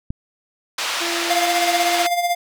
click, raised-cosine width 5 ms, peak -14 dBFS, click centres 0.105 s
white band-pass noise, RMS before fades -24 dBFS, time 0.78-2.07 s, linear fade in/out 5 ms, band 700 to 4200 Hz, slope 12 dB/octave
30% pulse tone, 340.7 Hz, F4, 43 cents flat, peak -23 dBFS, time 1-2.07 s, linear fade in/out 20 ms
square tone with tremolo, 700 Hz, F5, 4 cents sharp, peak -16 dBFS, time 1.3-2.35 s, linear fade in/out 5 ms, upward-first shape sine, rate 16 Hz, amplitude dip 60%
effects none

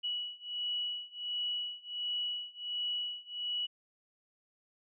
sine beating tone pair, 2934 / 2935.4 Hz, F#7 / F#7, -15 / -14 cents, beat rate 1.4 Hz, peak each -38 / -37 dBFS, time 0.03-3.67 s, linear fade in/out 20 ms, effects none

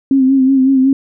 sine tone with vibrato, 265.9 Hz, C4, 28 cents sharp, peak -7 dBFS, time 0.11-0.93 s, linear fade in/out 2 ms, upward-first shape sine, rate 5.4 Hz, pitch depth 45 cents each way, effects none

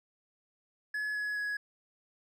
triangle tone with pitch steps, 1700 / 1687.3 / 1674.7 Hz, G#6 / G#6 / G#6, +40 / +27 / +14 cents, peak -30 dBFS, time 0.94-1.57 s, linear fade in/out 5 ms, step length 210 ms, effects none

